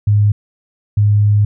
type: tone pair in turn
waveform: sine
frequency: 103.83 / 103.83 Hz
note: G#2 / G#2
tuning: 0 / 0 cents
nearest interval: unison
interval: 0 cents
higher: neither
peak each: -8 dBFS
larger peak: neither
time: 0.07-0.32 / 0.97-1.45 s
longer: second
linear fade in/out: 5 ms
effects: none